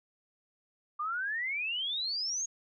sine exponential sweep, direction up, 1174.7 to 6700 Hz, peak -31 dBFS, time 0.99-2.46 s, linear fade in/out 10 ms, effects none

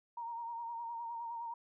sine tone with vibrato, 932.3 Hz, A#5, in tune, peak -39 dBFS, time 0.17-1.54 s, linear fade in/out 5 ms, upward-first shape sine, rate 9.7 Hz, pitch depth 36 cents each way, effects none

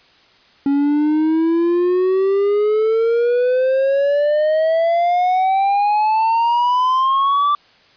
triangle exponential sweep, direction up, 277.2 to 1174.7 Hz, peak -11 dBFS, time 0.66-7.55 s, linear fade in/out 2 ms, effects white hiss -51 dBFS RMS until 7.96 s + resampled to 11025 Hz

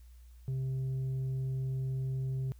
sine tone with tanh clipping, 131.9 Hz, C3, 14 cents sharp, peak -32 dBFS, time 0.48-2.52 s, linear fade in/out 0 ms, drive 3 dB, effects added 60 Hz sine -51 dBFS peak until 2.59 s + white hiss -70 dBFS RMS until 2.59 s

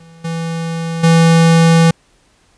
square tone with level steps, 165.2 Hz, E3, 4 cents sharp, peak -39 / -19 / -7 dBFS, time 0-1.91 s, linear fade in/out 5 ms, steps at 0.24 / 1.03 s, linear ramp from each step 10 ms, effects pink hiss -54 dBFS RMS until 2.57 s + resampled to 22050 Hz

